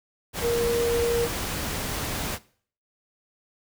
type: tone in noise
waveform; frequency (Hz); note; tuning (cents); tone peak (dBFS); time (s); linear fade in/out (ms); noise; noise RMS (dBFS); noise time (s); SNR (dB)
sine; 470.7; A#4; +17; -21; 0.41-1.29; 50; pink; -30; 0.33-2.39; +6
effects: noise-tail reverb RT60 0.5 s tail -20 dB re dry